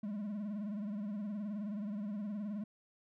triangle tone with vibrato, 206.6 Hz, G#3, 9 cents flat, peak -35 dBFS, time 0.03-2.64 s, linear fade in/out 5 ms, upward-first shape sine, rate 19 Hz, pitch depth 94 cents each way, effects none

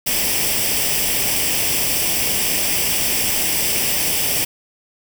white noise with comb filter, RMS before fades -19 dBFS, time 0.06-4.45 s, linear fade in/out 10 ms, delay 0.37 ms, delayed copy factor +0.65, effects none

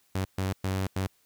sawtooth tone bursts at uneven times, 95.2 Hz, F#2, 50 cents sharp, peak -23 dBFS, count 4, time 0.15-0.25 / 0.38-0.53 / 0.64-0.87 / 0.96-1.07 s, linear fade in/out 5 ms, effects white hiss -67 dBFS RMS until 1.25 s

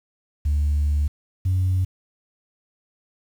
sine tone pair in turn, 73.42 / 92.67 Hz, D2 / F#2, 0 / +3 cents, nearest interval major third, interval 403 cents, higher second, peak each -16 dBFS, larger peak neither, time 0.45-1.08 / 1.45-1.85 s, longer first, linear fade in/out 10 ms, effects tanh soft clip ceiling -15 dBFS + 8-bit

